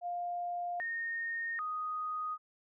sine tone with pitch steps, 703 / 1843 / 1245 Hz, F5 / A#6 / D#6, +11 / -20 / +1 cents, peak -34 dBFS, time 0.01-2.38 s, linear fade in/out 50 ms, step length 790 ms, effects none

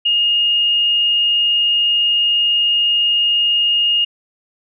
sine tone, 2847 Hz, F7, 33 cents sharp, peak -12 dBFS, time 0.05-4.05 s, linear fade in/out 10 ms, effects none

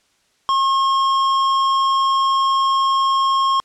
sine tone with tanh clipping, 1078 Hz, C#6, 49 cents flat, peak -16 dBFS, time 0.49-3.6 s, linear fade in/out 0 ms, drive 13 dB, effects white hiss -61 dBFS RMS until 3.64 s + low-pass 7000 Hz 12 dB/octave

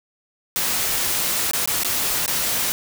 white noise with dropouts, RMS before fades -22 dBFS, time 0.56-2.72 s, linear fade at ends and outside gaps 0 ms, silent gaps 1.511-1.534 / 1.658-1.675 / 1.834-1.847 / 2.261-2.279 s, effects none

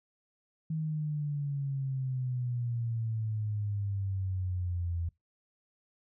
sine exponential sweep, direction down, 159.5 to 83.8 Hz, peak -30 dBFS, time 0.7-5.09 s, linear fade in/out 5 ms, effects noise-tail reverb RT60 0.2 s tail -25 dB re dry

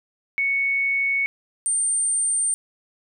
sine tone pair in turn, 2217 / 8868 Hz, C#7 / C#9, 0 / 0 cents, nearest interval 2 octaves, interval 2400 cents, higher second, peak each -19 dBFS, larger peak neither, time 0.38-1.26 / 1.66-2.54 s, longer neither, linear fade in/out 0 ms, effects none

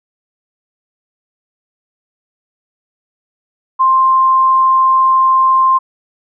sine tone, 1051 Hz, C6, 7 cents sharp, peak -7 dBFS, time 3.79-5.79 s, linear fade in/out 20 ms, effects none

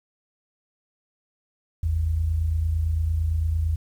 sine tone pair together, 52.24 / 81.1 Hz, G#1 / E2, +11 / -28 cents, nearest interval minor sixth, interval 761 cents, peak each -29 / -21 dBFS, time 1.83-3.76 s, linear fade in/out 5 ms, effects 9-bit

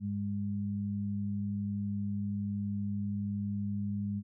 sine tone pair together, 101.4 / 202.6 Hz, G#2 / G#3, -41 / -43 cents, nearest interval octave, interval 1198 cents, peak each -36 / -33 dBFS, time 0-4.23 s, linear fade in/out 50 ms, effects none

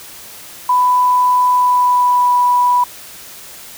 sine tone with pitch glide, 995 to 983.6 Hz, B5 to B5, +13 to -7 cents, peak -9 dBFS, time 0.69-2.84 s, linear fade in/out 5 ms, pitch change -20 cents, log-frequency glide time 1.48-2.36 s, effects white hiss -35 dBFS RMS until 3.77 s

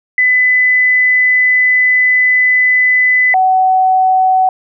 sine tone pair in turn, 2005 / 751 Hz, B6 / F#5, +26 / +26 cents, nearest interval octave + perfect fourth, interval 1700 cents, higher first, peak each -7 dBFS, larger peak neither, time 0.18-3.34 / 3.34-4.49 s, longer first, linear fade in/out 2 ms, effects none

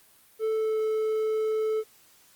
triangle tone with pitch glide, 440 to 436 Hz, A4 to A4, 0 to -16 cents, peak -22 dBFS, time 0.39-1.84 s, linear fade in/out 50 ms, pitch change -16 cents, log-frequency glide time 0.49-0.81 s, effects white hiss -58 dBFS RMS until 2.35 s + Opus 32 kbps

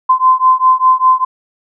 sine beating tone pair, 1029 / 1034 Hz, C6 / C6, -29 / -21 cents, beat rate 5 Hz, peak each -10 dBFS, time 0.09-1.25 s, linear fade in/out 10 ms, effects none

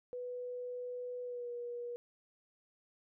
sine tone with pitch glide, 494.1 to 480.6 Hz, B4 to B4, +1 to -47 cents, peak -39 dBFS, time 0.13-1.96 s, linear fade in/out 0 ms, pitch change -48 cents, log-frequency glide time 1.23-1.5 s, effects none

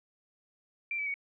sine tone with pitch steps, 2357 / 2297 / 2238 Hz, D7 / D7 / C#7, +6 / -39 / +16 cents, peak -31 dBFS, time 0.91-1.141 s, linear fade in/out 2 ms, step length 77 ms, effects none

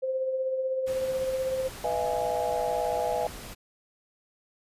sine tone with tremolo, 523 Hz, C5, 1 cent flat, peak -24 dBFS, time 0.02-1.69 s, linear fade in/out 20 ms, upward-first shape triangle, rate 16 Hz, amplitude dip 45%
pink noise, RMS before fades -42 dBFS, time 0.86-3.55 s, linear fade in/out 20 ms
sine chord, F half-diminished seventh, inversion second, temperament equal with one note detuned, 493.9 / 622.3 / 680.5 / 830.6 Hz, Cb5 / Eb5 / F5 / Ab5, 0 / 0 / -45 / 0 cents, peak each -31 dBFS, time 1.84-3.27 s, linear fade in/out 2 ms
effects resampled to 32000 Hz

